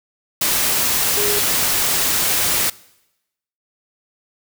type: tone in noise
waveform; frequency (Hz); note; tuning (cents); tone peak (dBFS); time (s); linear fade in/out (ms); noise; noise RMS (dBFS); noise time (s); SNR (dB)
sine; 413.6; G#4; -7; -22; 1.17-1.39; 5; white; -18; 0.41-2.7; -7
effects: noise-tail reverb RT60 0.9 s tail -22 dB re dry